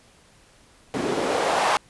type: noise with band-pass filter sweep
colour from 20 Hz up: white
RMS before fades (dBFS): -23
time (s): 0.94-1.77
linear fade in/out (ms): 0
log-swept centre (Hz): 270 to 950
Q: 2
effects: pink hiss -55 dBFS RMS until 1.89 s + resampled to 24000 Hz